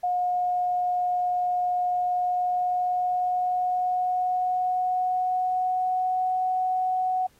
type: tone with pitch glide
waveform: sine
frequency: 720 to 741.1 Hz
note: F#5 to F#5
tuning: -47 to +3 cents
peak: -22 dBFS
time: 0.03-7.27 s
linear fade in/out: 10 ms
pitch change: +50 cents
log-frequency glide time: 1.93-6.43 s
effects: pink hiss -62 dBFS RMS until 7.39 s + AAC 48 kbps